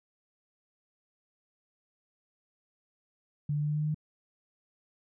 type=tone with pitch steps; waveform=sine; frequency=146.83 / 147.85 / 148.88 / 149.92 / 150.96 / 152.01 / 153.07 Hz; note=D3 / D3 / D3 / D3 / D3 / D#3 / D#3; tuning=0 / +12 / +24 / +36 / +48 / -40 / -28 cents; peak=-27 dBFS; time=3.49-3.945 s; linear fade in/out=5 ms; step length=65 ms; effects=none